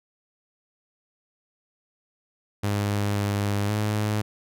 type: tone with pitch steps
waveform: sawtooth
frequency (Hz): 102.3 / 101.7 / 105.9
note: G#2 / G#2 / G#2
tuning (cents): -26 / -36 / +34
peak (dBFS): -19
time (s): 2.63-4.22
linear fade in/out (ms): 10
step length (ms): 530
effects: none